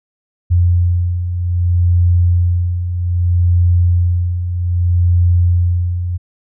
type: beating tone pair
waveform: sine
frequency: 87.31 / 87.94 Hz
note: F2 / F2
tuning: 0 / +13 cents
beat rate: 0.63 Hz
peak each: -18 / -11 dBFS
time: 0.5-6.18 s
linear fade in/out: 20 ms
effects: none